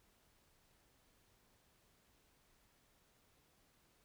silence, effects pink hiss -73 dBFS RMS until 4.04 s

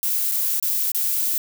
violet noise with dropouts, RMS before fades -22 dBFS, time 0.03-1.38 s, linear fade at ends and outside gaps 1 ms, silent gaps 0.315-0.319 / 0.599-0.626 / 0.918-0.947 s, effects none

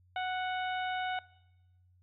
harmonic tone, 739 Hz, F#5, 2 cents flat, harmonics 1 / 2 / 3 / 4 / 5, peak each -33 / -39 / -43 / -45 / -47 dBFS, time 0.16-1.19 s, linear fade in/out 2 ms, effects noise-tail reverb RT60 1.0 s tail -21 dB re dry + added 90 Hz sine -62 dBFS peak until 2.02 s

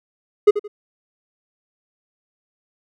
triangle tone with echo, 415.3 Hz, G#4, in tune, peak -4 dBFS, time 0.47-0.51 s, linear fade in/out 10 ms, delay 85 ms, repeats 2, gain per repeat -12 dB, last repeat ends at 0.68 s, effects none

